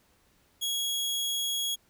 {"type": "tone", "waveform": "sawtooth", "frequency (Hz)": 3322, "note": "G#7", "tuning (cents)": 0, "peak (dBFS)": -25, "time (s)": [0.61, 1.76], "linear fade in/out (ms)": 20, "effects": ["pink hiss -66 dBFS RMS until 1.89 s"]}